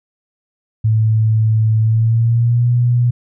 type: tone with pitch glide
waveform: sine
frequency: 110 to 121.35 Hz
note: A2 to B2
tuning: 0 to -30 cents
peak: -10 dBFS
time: 0.84-3.11 s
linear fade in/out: 10 ms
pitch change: +170 cents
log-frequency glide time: 1.8-2.7 s
effects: none